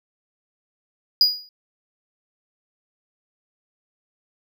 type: tone with exponential decay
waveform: triangle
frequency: 4903 Hz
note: D#8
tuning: 26 cents flat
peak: -8 dBFS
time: 1.21-1.49 s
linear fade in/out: 1 ms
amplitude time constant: 59 ms
effects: none